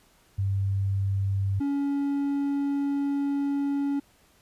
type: tone pair in turn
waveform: sine / triangle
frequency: 98 / 281.5 Hz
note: G2 / C#4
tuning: 0 / +27 cents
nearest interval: octave + tritone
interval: 1827 cents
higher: second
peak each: -23 / -22 dBFS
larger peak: second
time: 0.38-1.6 / 1.6-4 s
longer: second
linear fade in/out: 10 ms
effects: pink hiss -61 dBFS RMS until 4.41 s + resampled to 32000 Hz